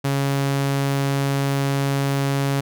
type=tone; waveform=sawtooth; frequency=138.59 Hz; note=C#3; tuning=in tune; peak=-15 dBFS; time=0.04-2.61 s; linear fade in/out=10 ms; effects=none

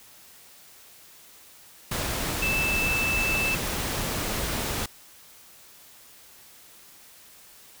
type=tone in noise; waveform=sine; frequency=2637 Hz; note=E7; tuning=in tune; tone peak=-24 dBFS; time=2.42-3.55 s; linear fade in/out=5 ms; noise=pink; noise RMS=-29 dBFS; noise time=1.91-4.86 s; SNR=+2 dB; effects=white hiss -51 dBFS RMS until 7.8 s

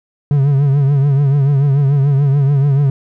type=tone with vibrato; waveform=triangle; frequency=140 Hz; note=C#3; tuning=18 cents sharp; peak=-7 dBFS; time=0.31-2.9 s; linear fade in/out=2 ms; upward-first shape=triangle; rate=6.9 Hz; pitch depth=91 cents each way; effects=none

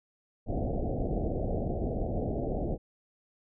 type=low-pass noise; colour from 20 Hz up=pink; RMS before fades=-31 dBFS; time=0.46-2.78 s; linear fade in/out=50 ms; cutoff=750 Hz; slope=96 dB/octave; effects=none

